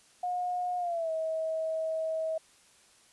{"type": "tone with pitch glide", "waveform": "sine", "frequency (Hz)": [719, 640.6], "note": ["F#5", "E5"], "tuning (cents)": [-50, -50], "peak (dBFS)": -29, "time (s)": [0.23, 2.38], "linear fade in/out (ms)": 5, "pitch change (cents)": -200, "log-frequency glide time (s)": [0.78, 1.11], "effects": ["white hiss -61 dBFS RMS until 3.12 s", "resampled to 24000 Hz"]}